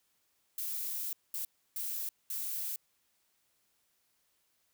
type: noise bursts at uneven times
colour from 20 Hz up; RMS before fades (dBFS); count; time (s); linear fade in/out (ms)
violet; -37; 4; 0.58-1.13 / 1.34-1.45 / 1.76-2.09 / 2.3-2.76; 2
effects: white hiss -75 dBFS RMS until 4.73 s